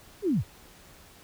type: linear sweep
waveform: sine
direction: down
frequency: 440 to 55 Hz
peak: -22 dBFS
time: 0.22-0.44 s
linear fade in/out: 50 ms
effects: pink hiss -53 dBFS RMS until 1.23 s

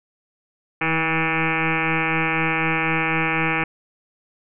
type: tone with frequency modulation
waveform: sine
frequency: 1294 Hz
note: E6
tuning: 32 cents flat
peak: -18 dBFS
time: 0.81-3.64 s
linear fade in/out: 5 ms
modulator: 162 Hz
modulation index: 7.8
effects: none

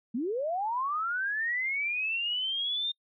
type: linear sweep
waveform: sine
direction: up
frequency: 212.3 to 3660 Hz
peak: -28 dBFS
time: 0.14-2.92 s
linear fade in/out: 10 ms
effects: noise-tail reverb RT60 0.1 s tail -23 dB re dry

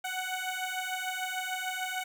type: beating tone pair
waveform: 15% pulse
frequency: 740 / 746.7 Hz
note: F#5 / F#5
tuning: 0 / +16 cents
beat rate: 6.7 Hz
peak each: -29 dBFS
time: 0.04-2.04 s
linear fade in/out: 10 ms
effects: none

